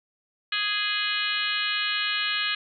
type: harmonic tone with a mistuned harmonic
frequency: 415.3 Hz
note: G#4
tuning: in tune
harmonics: 3 / 4 / 5 / 6 / 7 / 8 / 9 / 10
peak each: -35 / -30 / -35 / -31 / -31 / -33 / -36 / -33 dBFS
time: 0.52-2.55 s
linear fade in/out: 5 ms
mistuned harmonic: 7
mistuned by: +22 cents
effects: none